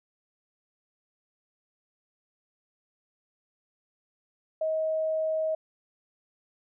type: tone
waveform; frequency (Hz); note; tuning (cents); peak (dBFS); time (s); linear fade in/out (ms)
sine; 633; D#5; +30; -25; 4.61-5.55; 5
effects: none